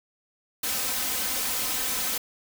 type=noise with comb filter; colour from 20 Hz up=white; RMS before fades=-28 dBFS; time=0.63-2.18 s; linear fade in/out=5 ms; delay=3.9 ms; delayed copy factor=+0.8; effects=none